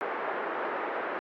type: band-pass noise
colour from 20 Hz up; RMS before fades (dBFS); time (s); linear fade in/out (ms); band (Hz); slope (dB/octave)
pink; -33; 0.01-1.19; 0; 370 to 1800; 24
effects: AAC 48 kbps